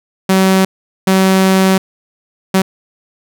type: tone bursts at uneven times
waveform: sawtooth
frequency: 190 Hz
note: F#3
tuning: 46 cents sharp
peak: -4 dBFS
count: 3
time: 0.29-0.65 / 1.07-1.78 / 2.54-2.62 s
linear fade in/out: 5 ms
effects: none